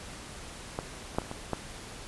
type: clicks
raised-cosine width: 1 ms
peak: -17 / -29 / -12 / -27 / -22 / -15 dBFS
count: 6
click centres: 0.789 / 1.148 / 1.185 / 1.218 / 1.314 / 1.533 s
effects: pink hiss -44 dBFS RMS until 2.07 s + resampled to 24000 Hz